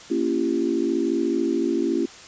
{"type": "chord", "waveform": "sine", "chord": "A# diminished seventh", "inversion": "none", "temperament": "equal with one note detuned", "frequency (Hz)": [233.1, 277.2, 338.1, 392], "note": ["A#3", "C#4", "E4", "G4"], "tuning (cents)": [0, 0, 44, 0], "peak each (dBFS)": [-28, -25, -23, -28], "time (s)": [0.1, 2.06], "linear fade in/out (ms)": 10, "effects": ["white hiss -43 dBFS RMS until 2.27 s", "resampled to 16000 Hz"]}